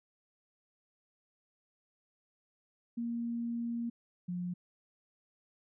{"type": "tone pair in turn", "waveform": "sine", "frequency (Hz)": [234.6, 177.75], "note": ["A#3", "F3"], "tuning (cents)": [11, 31], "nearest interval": "perfect fourth", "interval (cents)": 480, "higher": "first", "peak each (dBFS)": [-33, -34], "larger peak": "first", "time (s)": [[2.97, 3.9], [4.28, 4.54]], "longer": "first", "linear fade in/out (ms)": 10, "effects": []}